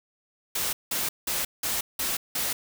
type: noise bursts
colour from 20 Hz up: white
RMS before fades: -28 dBFS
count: 6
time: 0.55-2.53 s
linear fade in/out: 5 ms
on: 180 ms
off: 180 ms
effects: none